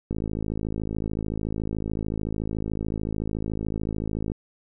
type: click train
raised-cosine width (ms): 3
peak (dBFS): -16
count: 227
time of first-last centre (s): 0.11-4.319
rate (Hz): 53.7
effects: none